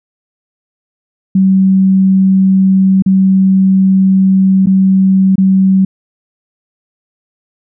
sine tone with dropouts, 190.8 Hz, G3, 47 cents flat, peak -5 dBFS, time 1.35-5.85 s, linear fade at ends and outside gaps 5 ms, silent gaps 3.023-3.061 / 4.66-4.669 / 5.357-5.38 s, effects none

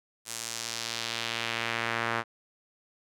sawtooth tone with band-pass filter sweep, 115.5 Hz, A#2, 16 cents flat, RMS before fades -33 dBFS, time 0.25-2.24 s, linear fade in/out 50 ms, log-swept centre 8400 to 1400 Hz, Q 1.3, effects none

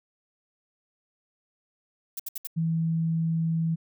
violet noise bursts, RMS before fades -33 dBFS, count 4, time 2.17-2.472 s, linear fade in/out 5 ms, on 26 ms, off 66 ms
sine tone, 163.5 Hz, E3, 14 cents flat, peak -23 dBFS, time 2.56-3.76 s, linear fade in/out 20 ms
effects none

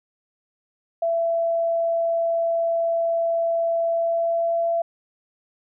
sine tone with pitch glide, 669 to 674 Hz, E5 to E5, +25 to +38 cents, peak -19 dBFS, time 1.02-4.82 s, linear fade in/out 5 ms, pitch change +13 cents, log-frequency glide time 3.88-4.68 s, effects none

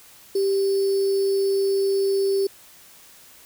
sine tone with sample-and-hold, 392 Hz, G4, in tune, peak -18 dBFS, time 0.35-2.47 s, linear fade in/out 5 ms, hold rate 4900 Hz, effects white hiss -49 dBFS RMS until 3.45 s

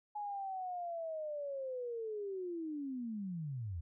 sine linear sweep, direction down, 841 to 76.6 Hz, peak -38 dBFS, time 0.15-3.81 s, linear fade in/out 10 ms, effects none

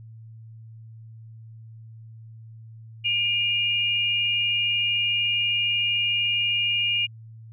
sine tone pair together, 2411 / 2838 Hz, D7 / F7, +45 / +27 cents, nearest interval minor third, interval 282 cents, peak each -26 / -22 dBFS, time 3.04-7.07 s, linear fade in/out 20 ms, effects added 112 Hz sine -41 dBFS peak until 7.52 s

